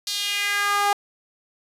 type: tone with high-pass filter sweep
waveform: sawtooth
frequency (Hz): 406.9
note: G#4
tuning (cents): -35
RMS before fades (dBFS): -23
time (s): 0.07-0.93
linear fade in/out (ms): 2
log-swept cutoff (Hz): 4400 to 810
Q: 2.7
effects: resampled to 32000 Hz